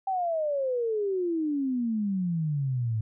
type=exponential sweep; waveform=sine; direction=down; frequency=784 to 106.8 Hz; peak=-25 dBFS; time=0.07-3.01 s; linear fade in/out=5 ms; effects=none